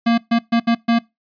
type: tone bursts at uneven times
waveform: square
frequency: 232.3 Hz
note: A#3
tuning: 6 cents flat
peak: -13 dBFS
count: 5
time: 0.06-0.18 / 0.31-0.39 / 0.52-0.6 / 0.67-0.75 / 0.88-0.99 s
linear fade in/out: 10 ms
effects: noise-tail reverb RT60 0.2 s tail -22 dB re dry + resampled to 11025 Hz